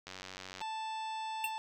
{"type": "click train", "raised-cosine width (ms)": 0.2, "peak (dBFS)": -27, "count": 52, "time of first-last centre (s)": [0.07, 0.615], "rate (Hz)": 93.5}
{"type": "harmonic tone", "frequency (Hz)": 880, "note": "A5", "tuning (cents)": 0, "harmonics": [1, 2, 3, 4, 5, 6, 7, 9], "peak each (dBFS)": [-37, -54, -49, -49, -57, -57, -65, -58], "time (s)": [0.61, 1.58], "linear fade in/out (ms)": 0}
{"type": "tone with exponential decay", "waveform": "square", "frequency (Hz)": 2703, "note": "E7", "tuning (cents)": 43, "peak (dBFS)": -29, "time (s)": [1.44, 1.53], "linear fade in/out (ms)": 2, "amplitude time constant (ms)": 19}
{"effects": []}